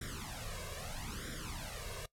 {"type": "noise with flanger", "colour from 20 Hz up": "pink", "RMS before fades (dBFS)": -43, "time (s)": [0.01, 2.06], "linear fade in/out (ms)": 5, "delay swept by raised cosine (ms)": [0.55, 1.85], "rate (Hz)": 0.78, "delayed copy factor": 0.95, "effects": ["noise-tail reverb RT60 0.1 s tail -20 dB re dry", "low-pass 12000 Hz 12 dB/octave"]}